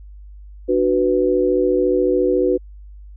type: chord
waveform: sine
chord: B minor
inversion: first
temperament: just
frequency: 296.3 / 370.4 / 493.9 Hz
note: D4 / F#4 / B4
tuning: +15 / +2 / 0 cents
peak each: -21 / -17 / -18 dBFS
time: 0.68-2.58 s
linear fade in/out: 20 ms
effects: added 50 Hz sine -36 dBFS peak until 3.16 s

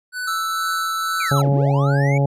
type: tone with tremolo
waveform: square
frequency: 1494 Hz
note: F#6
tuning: 16 cents sharp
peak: -24 dBFS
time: 0.12-1.34 s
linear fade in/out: 50 ms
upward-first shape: triangle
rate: 2.1 Hz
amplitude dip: 65%
type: tone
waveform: square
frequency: 1318.5 Hz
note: E6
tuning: in tune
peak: -22 dBFS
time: 0.27-1.42 s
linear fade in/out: 10 ms
type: linear two-way sweep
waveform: triangle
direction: down then up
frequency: 2478 to 111.6 to 2297 Hz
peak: -24 dBFS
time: 1.2-2.18 s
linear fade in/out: 5 ms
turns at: 1.5 s
type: harmonic tone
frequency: 139.9 Hz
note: C#3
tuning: 16 cents sharp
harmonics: 1 / 2 / 3 / 4 / 5 / 6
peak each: -15 / -27 / -27 / -24 / -31 / -29 dBFS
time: 1.31-2.26 s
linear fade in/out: 5 ms
effects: resampled to 32000 Hz

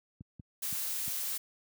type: clicks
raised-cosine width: 5 ms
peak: -31 dBFS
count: 4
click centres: 0.209 / 0.397 / 0.727 / 1.079 s
type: noise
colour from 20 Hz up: blue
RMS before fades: -35 dBFS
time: 0.62-1.38 s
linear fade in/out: 10 ms
effects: high-pass 100 Hz 12 dB/octave

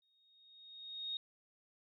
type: tone with exponential growth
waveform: sine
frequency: 3729 Hz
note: A#7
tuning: in tune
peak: -36 dBFS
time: 0.02-1.17 s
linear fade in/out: 2 ms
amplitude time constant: 250 ms
effects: none

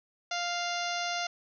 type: harmonic tone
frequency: 698.5 Hz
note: F5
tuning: in tune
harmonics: 1 / 2 / 3 / 4 / 5 / 6 / 7 / 8 / 9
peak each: -34 / -37 / -39 / -40 / -41 / -42 / -42 / -43 / -44 dBFS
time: 0.31-1.27 s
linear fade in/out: 5 ms
effects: none

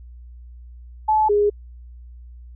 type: tone pair in turn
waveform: sine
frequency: 863 / 412.7 Hz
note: A5 / G#4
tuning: -34 / -11 cents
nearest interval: octave + minor second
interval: 1277 cents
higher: first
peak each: -14 dBFS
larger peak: neither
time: 1.08-1.29 / 1.29-1.5 s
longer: neither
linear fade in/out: 10 ms
effects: added 60 Hz sine -38 dBFS peak until 2.55 s

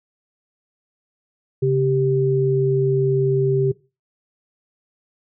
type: tone pair together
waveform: sine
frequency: 136.5 / 391.2 Hz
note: C#3 / G4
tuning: -26 / -4 cents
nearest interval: octave + tritone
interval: 1822 cents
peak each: -18 dBFS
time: 1.62-3.72 s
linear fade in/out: 10 ms
effects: noise-tail reverb RT60 0.3 s tail -20 dB re dry

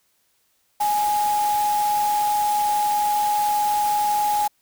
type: tone in noise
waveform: sine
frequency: 833 Hz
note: G#5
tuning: 5 cents sharp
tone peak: -18 dBFS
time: 0.8-4.48 s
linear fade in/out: 10 ms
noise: white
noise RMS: -32 dBFS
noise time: 0.8-4.48 s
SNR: +11 dB
effects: white hiss -66 dBFS RMS until 4.61 s

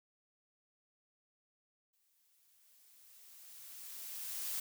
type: noise with exponential growth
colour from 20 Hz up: blue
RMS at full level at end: -38 dBFS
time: 1.93-4.6 s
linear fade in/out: 5 ms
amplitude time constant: 580 ms
effects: none

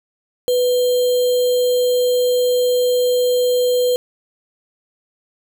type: tone with sample-and-hold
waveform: sine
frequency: 495.6 Hz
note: B4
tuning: 6 cents sharp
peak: -13 dBFS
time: 0.48-3.96 s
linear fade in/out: 0 ms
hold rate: 3675 Hz
effects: none

